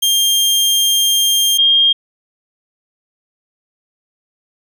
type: tone pair in turn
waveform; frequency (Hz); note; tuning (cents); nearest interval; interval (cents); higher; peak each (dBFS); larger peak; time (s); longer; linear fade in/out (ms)
sawtooth / sine; 3200 / 3220; G7 / G7; +35 / +46; unison; 11; second; -8; neither; 0.02-1.58 / 1.58-1.93; first; 10
effects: none